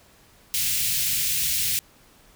white band-stop noise, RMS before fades -24 dBFS, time 0.54-1.79 s, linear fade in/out 0 ms, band 170 to 2200 Hz, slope 24 dB/octave, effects pink hiss -55 dBFS RMS until 2.35 s

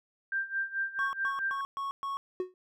sine tone with tremolo, 1580 Hz, G6, 13 cents sharp, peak -27 dBFS, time 0.32-1.61 s, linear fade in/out 2 ms, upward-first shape sine, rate 4.6 Hz, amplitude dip 85%
triangle tone bursts, 1104 Hz, C#6, 7 cents flat, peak -30 dBFS, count 5, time 0.99-2.17 s, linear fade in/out 0 ms, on 140 ms, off 120 ms
triangle tone with exponential decay, 367.6 Hz, F#4, 11 cents flat, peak -24 dBFS, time 2.4-2.54 s, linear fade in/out 1 ms, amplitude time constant 30 ms
effects none

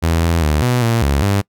sawtooth tone with pitch steps, 82.6 / 83.8 / 75.5 / 123.5 / 115.8 / 70.1 / 99.9 Hz, E2 / E2 / D2 / B2 / A#2 / C#2 / G2, +4 / +29 / +48 / 0 / -11 / +20 / +33 cents, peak -9 dBFS, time 0.02-1.42 s, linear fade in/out 20 ms, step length 200 ms, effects noise-tail reverb RT60 0.1 s tail -24 dB re dry

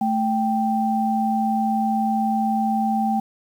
sine tone pair together, 220 / 784 Hz, A3 / G5, 0 / 0 cents, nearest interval octave + minor seventh, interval 2200 cents, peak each -21 dBFS, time 0.01-3.2 s, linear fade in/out 5 ms, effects 8-bit

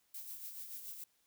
violet noise with tremolo, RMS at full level -45 dBFS, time 0.14-1.04 s, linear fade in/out 5 ms, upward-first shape sine, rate 7 Hz, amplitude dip 50%, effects white hiss -75 dBFS RMS until 1.26 s

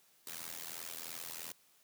white noise with amplitude modulation, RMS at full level -41 dBFS, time 0.27-1.52 s, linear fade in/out 2 ms, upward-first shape sine, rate 82.9 Hz, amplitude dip 95%, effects white hiss -68 dBFS RMS until 1.83 s + high-pass 100 Hz 12 dB/octave

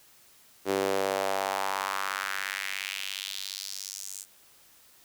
sawtooth tone with high-pass filter sweep, 97.1 Hz, G2, 16 cents flat, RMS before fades -32 dBFS, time 0.65-4.26 s, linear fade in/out 50 ms, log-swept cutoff 370 to 7800 Hz, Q 2.4, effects white hiss -58 dBFS RMS until 5.04 s

